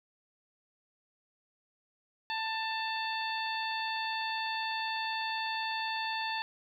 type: harmonic tone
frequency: 888 Hz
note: A5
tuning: 16 cents sharp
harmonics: 1 / 2 / 3 / 4 / 5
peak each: -35 / -38 / -40 / -41 / -42 dBFS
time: 2.3-6.42 s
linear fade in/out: 0 ms
effects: 11-bit